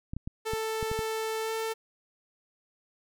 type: clicks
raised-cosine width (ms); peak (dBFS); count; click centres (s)
5; -23; 7; 0.135 / 0.166 / 0.275 / 0.535 / 0.828 / 0.915 / 0.991
type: tone with pitch glide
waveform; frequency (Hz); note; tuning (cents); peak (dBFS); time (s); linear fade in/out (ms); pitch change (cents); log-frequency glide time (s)
sawtooth; 441.7 to 445.8; A4 to A4; +7 to +23; -26; 0.45-1.74; 20; +16; 1.41-1.52
effects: none